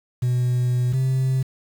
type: tone pair in turn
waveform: sine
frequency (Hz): 124 / 131.37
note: B2 / C3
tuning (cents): +7 / +7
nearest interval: minor second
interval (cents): 100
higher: second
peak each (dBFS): -15 / -15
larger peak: neither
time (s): 0.22-0.93 / 0.93-1.43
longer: first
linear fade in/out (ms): 10
effects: tanh soft clip ceiling -17 dBFS + 7-bit